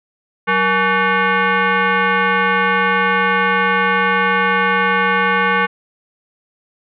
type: tone with frequency modulation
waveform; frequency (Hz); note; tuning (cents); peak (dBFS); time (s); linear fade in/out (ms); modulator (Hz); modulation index
sine; 187.8; F#3; +26; -12; 0.47-5.67; 20; 659; 3
effects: none